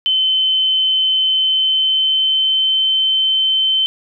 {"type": "tone with pitch glide", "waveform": "sine", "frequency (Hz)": [3064, 3082], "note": ["G7", "G7"], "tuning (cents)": [-40, -30], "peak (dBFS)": -12, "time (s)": [0.06, 3.86], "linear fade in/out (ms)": 0, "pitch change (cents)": 10, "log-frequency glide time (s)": [1.22, 2.83], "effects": []}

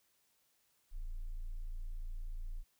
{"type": "tone", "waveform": "sine", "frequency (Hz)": 28.46, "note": "A#0", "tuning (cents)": -41, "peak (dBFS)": -36, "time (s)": [0.91, 2.64], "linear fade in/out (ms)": 50, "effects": ["tanh soft clip ceiling -37 dBFS", "white hiss -75 dBFS RMS until 2.79 s"]}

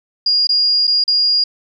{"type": "tone with dropouts", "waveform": "sine", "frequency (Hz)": 4845, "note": "D#8", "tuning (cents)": -47, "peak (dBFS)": -11, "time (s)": [0.26, 1.44], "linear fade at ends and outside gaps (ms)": 5, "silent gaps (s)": [[0.471, 0.491], [0.871, 0.876], [1.04, 1.078]], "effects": []}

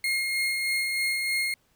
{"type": "tone with tremolo", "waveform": "35% pulse", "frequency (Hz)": 2141, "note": "C7", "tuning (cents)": 39, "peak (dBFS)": -22, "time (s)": [0.04, 1.54], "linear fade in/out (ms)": 2, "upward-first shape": "sine", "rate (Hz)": 3.2, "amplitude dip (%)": 30, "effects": ["pink hiss -67 dBFS RMS until 1.75 s"]}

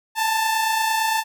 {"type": "tone pair together", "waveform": "sawtooth", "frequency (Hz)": [860, 888.8], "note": ["A5", "A5"], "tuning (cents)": [-40, 17], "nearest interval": "minor second", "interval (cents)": 57, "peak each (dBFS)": [-23, -16], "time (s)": [0.15, 1.24], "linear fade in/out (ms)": 50, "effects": []}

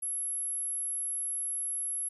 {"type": "tone", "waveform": "sine", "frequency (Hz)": 11175, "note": "F9", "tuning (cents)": 0, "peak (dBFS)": -31, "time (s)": [0.02, 2.09], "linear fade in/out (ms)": 10, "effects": []}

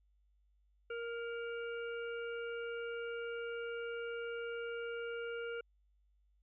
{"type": "harmonic tone with a mistuned harmonic", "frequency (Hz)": 468, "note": "A#4", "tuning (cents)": 7, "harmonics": [1, 3, 5, 6], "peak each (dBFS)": [-40, -45, -53, -54], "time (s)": [0.9, 5.61], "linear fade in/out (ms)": 5, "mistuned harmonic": 5, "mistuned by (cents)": -32, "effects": ["added 50 Hz sine -69 dBFS peak until 6.42 s"]}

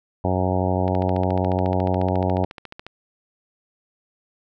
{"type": "harmonic tone", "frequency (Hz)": 92.5, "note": "F#2", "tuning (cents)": 0, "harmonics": [1, 2, 3, 4, 5, 6, 7, 8, 9, 10], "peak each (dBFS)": [-23, -26, -28, -29, -31, -29, -28, -30, -30, -34], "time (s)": [0.24, 2.45], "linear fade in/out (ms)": 5}
{"type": "click train", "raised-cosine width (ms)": 0.3, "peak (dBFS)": -20, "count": 29, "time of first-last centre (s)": [0.88, 2.866], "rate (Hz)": 14.1}
{"effects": []}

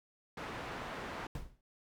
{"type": "low-pass noise", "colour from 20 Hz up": "white", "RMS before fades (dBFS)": -43, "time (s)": [0.37, 1.27], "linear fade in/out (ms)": 5, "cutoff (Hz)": 1500, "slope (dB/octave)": 12}
{"type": "noise with exponential decay", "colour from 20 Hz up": "brown", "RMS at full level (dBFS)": -34, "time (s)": [1.35, 1.61], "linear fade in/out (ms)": 2, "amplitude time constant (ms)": 55}
{"effects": []}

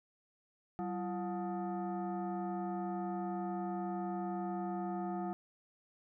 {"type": "tone with frequency modulation", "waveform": "sine", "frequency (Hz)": 190, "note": "F#3", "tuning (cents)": 46, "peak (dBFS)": -35, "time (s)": [0.79, 5.33], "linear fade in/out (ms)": 0, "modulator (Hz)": 531, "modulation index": 1.3, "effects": []}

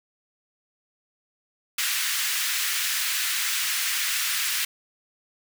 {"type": "high-pass noise", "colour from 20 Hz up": "pink", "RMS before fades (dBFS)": -26, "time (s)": [1.78, 4.65], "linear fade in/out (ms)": 5, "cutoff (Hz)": 1600, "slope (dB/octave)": 24, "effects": []}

